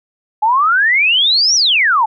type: exponential two-way sweep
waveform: sine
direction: up then down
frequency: 830 to 5920 to 830 Hz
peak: -9 dBFS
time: 0.42-2.06 s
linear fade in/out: 10 ms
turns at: 1.55 s
effects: none